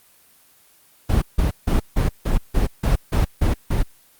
brown noise bursts, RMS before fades -17 dBFS, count 10, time 1.09-3.83 s, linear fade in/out 10 ms, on 130 ms, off 160 ms, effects white hiss -54 dBFS RMS until 4.19 s + Opus 24 kbps

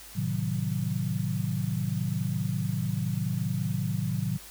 sine chord, A diminished seventh, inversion none, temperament equal, 110 / 130.81 / 155.56 / 185 Hz, A2 / C3 / Eb3 / Gb3, 0 / 0 / 0 / 0 cents, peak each -32 dBFS, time 0.15-4.38 s, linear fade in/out 20 ms, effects added 50 Hz sine -54 dBFS peak until 4.5 s + white hiss -47 dBFS RMS until 4.5 s

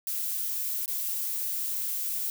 violet noise with dropouts, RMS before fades -31 dBFS, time 0.07-2.3 s, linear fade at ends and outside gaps 1 ms, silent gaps 0.859-0.879 s, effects none

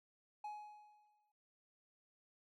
triangle tone with exponential decay, 840 Hz, G#5, 19 cents sharp, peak -40 dBFS, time 0.44-1.32 s, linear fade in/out 5 ms, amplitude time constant 190 ms, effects none

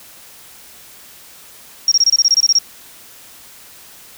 sine tone bursts, 5588 Hz, F8, in tune, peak -8 dBFS, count 12, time 1.88-2.587 s, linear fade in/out 2 ms, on 36 ms, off 25 ms, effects white hiss -41 dBFS RMS until 4.17 s

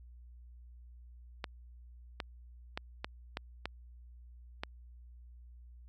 clicks, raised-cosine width 0.3 ms, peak -20 dBFS, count 7, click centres 1.442 / 2.202 / 2.775 / 3.045 / 3.371 / 3.656 / 4.635 s, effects added 60 Hz sine -51 dBFS peak until 5.88 s

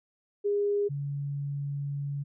sine tone pair in turn, 408.1 / 141.85 Hz, G#4 / C#3, -30 / +40 cents, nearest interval octave + tritone, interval 1830 cents, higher first, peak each -24 / -30 dBFS, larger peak first, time 0.44-0.89 / 0.89-2.24 s, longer second, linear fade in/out 20 ms, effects none

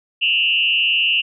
sine tone with frequency modulation, 2794 Hz, F7, in tune, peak -14 dBFS, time 0.21-1.22 s, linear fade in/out 20 ms, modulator 158 Hz, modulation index 1.1, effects none

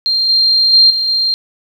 sine tone with level steps, 4186 Hz, C8, in tune, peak -11 / -8 / -4 / -13 / -11 dBFS, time 0.06-1.34 s, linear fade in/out 0 ms, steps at 0.29 / 0.73 / 0.9 / 1.08 s, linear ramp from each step 5 ms, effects 7-bit

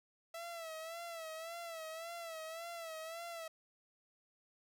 sawtooth tone with vibrato, 659.3 Hz, E5, in tune, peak -40 dBFS, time 0.34-3.48 s, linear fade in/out 5 ms, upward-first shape sine, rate 1.8 Hz, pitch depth 68 cents each way, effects none

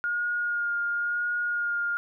sine tone with vibrato, 1424 Hz, F6, 33 cents sharp, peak -25 dBFS, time 0.04-1.97 s, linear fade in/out 0 ms, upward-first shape sine, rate 0.96 Hz, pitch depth 16 cents each way, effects none

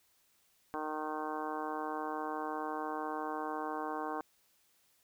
harmonic tone, 154.1 Hz, D#3, 16 cents flat, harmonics 2 / 3 / 4 / 5 / 6 / 7 / 8 / 9 / 10, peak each -42 / -43 / -47 / -41 / -44 / -42 / -49 / -53 / -49 dBFS, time 0.74-4.21 s, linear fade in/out 0 ms, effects white hiss -71 dBFS RMS until 5.03 s

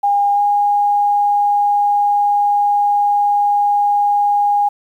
sine tone with pitch glide, 811 to 819 Hz, G#5 to G#5, -41 to -24 cents, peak -11 dBFS, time 0.03-4.69 s, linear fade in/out 10 ms, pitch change +17 cents, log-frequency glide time 0.34-0.4 s, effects 8-bit

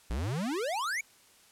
square exponential sweep, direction up, 51.91 to 2349 Hz, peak -31 dBFS, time 0.1-1.01 s, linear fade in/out 5 ms, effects white hiss -60 dBFS RMS until 1.51 s + low-pass 11000 Hz 12 dB/octave

